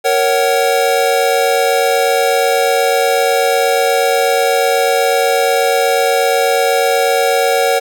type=chord; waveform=square; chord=F# major; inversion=first; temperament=equal with one note detuned; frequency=466.2 / 554.4 / 751.2 Hz; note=A#4 / C#5 / F#5; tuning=0 / 0 / +26 cents; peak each=-16 dBFS; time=0.04-7.8 s; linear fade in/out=20 ms; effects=none